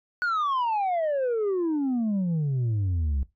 sine exponential sweep, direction down, 1484 to 65.1 Hz, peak -20 dBFS, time 0.22-3.23 s, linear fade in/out 0 ms, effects noise-tail reverb RT60 0.2 s tail -20 dB re dry + tanh soft clip ceiling -22 dBFS

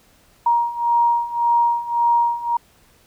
sine beating tone pair, 942 / 943.8 Hz, A#5 / A#5, +18 / +21 cents, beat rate 1.8 Hz, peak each -20 / -17 dBFS, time 0.46-2.57 s, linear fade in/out 5 ms, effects pink hiss -55 dBFS RMS until 3.06 s

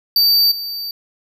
square tone with level steps, 4626 Hz, D8, 27 cents flat, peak -11 / -24 dBFS, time 0.16-0.91 s, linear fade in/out 2 ms, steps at 0.51 s, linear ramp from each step 10 ms, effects none

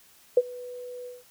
sine tone with ADSR envelope, 493.9 Hz, B4, in tune, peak -12 dBFS, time 0.37-1.24 s, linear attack 4 ms, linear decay 41 ms, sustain -24 dB, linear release 180 ms, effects white hiss -57 dBFS RMS until 1.3 s

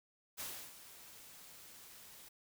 white noise with ADSR envelope, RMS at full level -43 dBFS, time 0.37-2.29 s, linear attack 29 ms, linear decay 320 ms, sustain -13 dB, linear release 10 ms, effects none

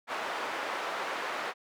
white band-pass noise, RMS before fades -35 dBFS, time 0.07-1.54 s, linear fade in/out 50 ms, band 480 to 1500 Hz, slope 12 dB/octave, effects none

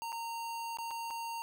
square tone with dropouts, 923 Hz, A#5, 17 cents flat, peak -38 dBFS, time 0.02-1.42 s, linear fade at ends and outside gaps 0 ms, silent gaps 0.121-0.127 / 0.771-0.786 / 0.908-0.912 / 1.104-1.108 s, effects none

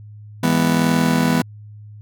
40% pulse chord, E major, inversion none, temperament just, 164.81 / 206 / 247.2 Hz, E3 / G#3 / B3, 0 / -14 / +2 cents, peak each -18 / -21 / -17 dBFS, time 0.43-1.42 s, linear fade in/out 5 ms, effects added 105 Hz sine -36 dBFS peak until 2.01 s

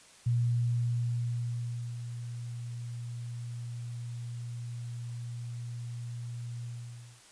sine tone with ADSR envelope, 119.4 Hz, A#2, 42 cents sharp, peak -24 dBFS, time 0.26-7.22 s, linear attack 9 ms, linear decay 1700 ms, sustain -12 dB, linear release 570 ms, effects white hiss -56 dBFS RMS until 7.31 s + resampled to 22050 Hz

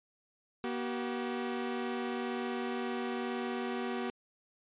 sawtooth tone pair together, 240.2 / 381.3 Hz, B3 / G4, -48 / -48 cents, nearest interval minor sixth, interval 800 cents, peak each -32 / -33 dBFS, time 0.64-4.1 s, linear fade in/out 0 ms, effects resampled to 8000 Hz

